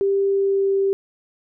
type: tone with pitch glide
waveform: sine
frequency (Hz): 394.5 to 391.5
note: G4 to G4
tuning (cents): +11 to -2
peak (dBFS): -16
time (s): 0.01-0.93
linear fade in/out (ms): 0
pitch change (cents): -13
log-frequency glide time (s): 0.25-0.74
effects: none